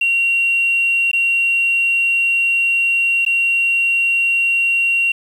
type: tone with dropouts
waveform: sine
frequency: 2750 Hz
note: F7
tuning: 27 cents flat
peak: -12 dBFS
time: 0.01-5.12 s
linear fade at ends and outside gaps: 5 ms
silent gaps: 1.115-1.131 / 3.251-3.263 s
effects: tanh soft clip ceiling -8 dBFS + 7-bit